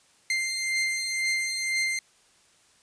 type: beating tone pair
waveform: sawtooth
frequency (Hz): 2093 / 2095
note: C7 / C7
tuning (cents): 0 / +2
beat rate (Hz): 2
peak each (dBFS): -23 / -29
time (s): 0.3-1.99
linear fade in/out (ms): 2
effects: white hiss -61 dBFS RMS until 2.82 s + resampled to 22050 Hz